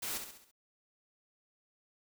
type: noise with echo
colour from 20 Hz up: white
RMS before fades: -38 dBFS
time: 0.02-0.18 s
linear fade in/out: 10 ms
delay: 67 ms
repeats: 5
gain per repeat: -6 dB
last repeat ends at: 0.515 s
effects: none